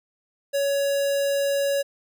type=tone with notch filter; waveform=square; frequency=560 Hz; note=C#5; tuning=18 cents sharp; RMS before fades=-23 dBFS; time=0.53-1.83 s; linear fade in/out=20 ms; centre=2100 Hz; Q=1.8; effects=none